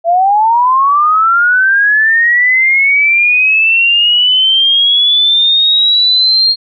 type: linear sweep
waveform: sine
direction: up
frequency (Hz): 660 to 4242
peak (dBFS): -6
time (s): 0.04-6.56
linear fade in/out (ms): 50
effects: none